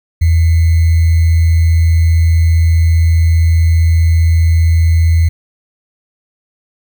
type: tone with sample-and-hold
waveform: sine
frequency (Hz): 82.41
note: E2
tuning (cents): 0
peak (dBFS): -6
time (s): 0.21-5.29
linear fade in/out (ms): 10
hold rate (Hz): 2100
effects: none